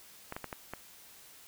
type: clicks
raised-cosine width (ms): 0.5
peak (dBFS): -23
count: 5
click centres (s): 0.324 / 0.365 / 0.443 / 0.528 / 0.736
effects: white hiss -55 dBFS RMS until 1.47 s